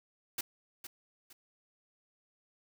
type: noise with echo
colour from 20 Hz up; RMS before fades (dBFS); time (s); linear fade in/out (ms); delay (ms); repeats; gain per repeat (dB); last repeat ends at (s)
white; -35; 0.38-0.41; 5; 460; 2; -10; 1.33
effects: none